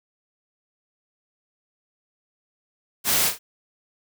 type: noise with echo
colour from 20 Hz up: white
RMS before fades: -21 dBFS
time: 3.04-3.32 s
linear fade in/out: 50 ms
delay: 35 ms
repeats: 2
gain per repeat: -8 dB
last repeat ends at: 3.39 s
effects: none